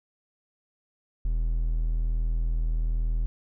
triangle tone, 40.56 Hz, E1, 27 cents flat, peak -21 dBFS, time 1.25-3.26 s, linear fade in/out 0 ms, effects none

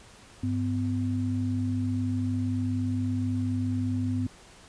sine tone pair together, 100.4 / 253 Hz, G2 / B3, +42 / +42 cents, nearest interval octave + major third, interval 1600 cents, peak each -28 dBFS, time 0.43-4.27 s, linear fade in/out 5 ms, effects pink hiss -52 dBFS RMS until 4.68 s + resampled to 22050 Hz

